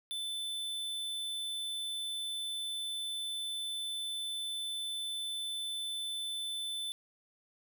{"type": "tone", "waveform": "square", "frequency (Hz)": 3520, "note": "A7", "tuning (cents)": 0, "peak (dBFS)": -36, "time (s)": [0.11, 6.92], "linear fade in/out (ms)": 0, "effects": []}